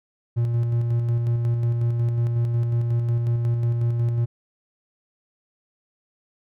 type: tone with tremolo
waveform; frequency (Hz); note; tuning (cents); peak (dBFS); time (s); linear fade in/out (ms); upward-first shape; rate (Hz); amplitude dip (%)
triangle; 118; A#2; +22; -16; 0.36-4.26; 20; square; 5.5; 30
effects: none